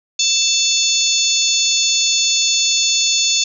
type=harmonic tone with a mistuned harmonic; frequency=883 Hz; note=A5; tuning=6 cents sharp; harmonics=3 / 4 / 5 / 6 / 7 / 8; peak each=-23 / -19 / -19 / -24 / -22 / -19 dBFS; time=0.19-3.44 s; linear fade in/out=5 ms; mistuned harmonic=8; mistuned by=-75 cents; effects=none